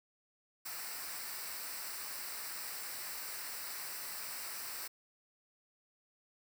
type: noise with comb filter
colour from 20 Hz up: white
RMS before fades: -43 dBFS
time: 0.65-4.88 s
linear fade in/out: 10 ms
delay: 0.3 ms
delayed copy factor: -0.65
effects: none